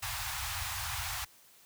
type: band-stop noise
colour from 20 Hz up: pink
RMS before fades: -36 dBFS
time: 0.02-1.25 s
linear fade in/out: 10 ms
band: 110 to 770 Hz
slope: 48 dB/octave
effects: white hiss -60 dBFS RMS until 1.65 s + high-pass 60 Hz 12 dB/octave